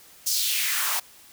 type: noise with high-pass filter sweep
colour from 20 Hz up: white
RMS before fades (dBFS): -25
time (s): 0.26-1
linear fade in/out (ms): 10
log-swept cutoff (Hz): 5900 to 780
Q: 2.4
effects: white hiss -51 dBFS RMS until 1.32 s